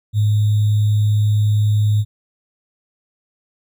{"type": "tone with sample-and-hold", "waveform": "sine", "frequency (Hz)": 105.3, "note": "G#2", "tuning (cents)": 24, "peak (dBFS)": -12, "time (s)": [0.13, 2.05], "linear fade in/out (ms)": 50, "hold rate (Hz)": 3675, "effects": []}